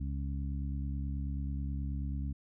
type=harmonic tone; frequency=69.3 Hz; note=C#2; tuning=in tune; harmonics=1 / 2 / 3 / 4; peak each=-34 / -40 / -44 / -46 dBFS; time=0-2.33 s; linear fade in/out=10 ms; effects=none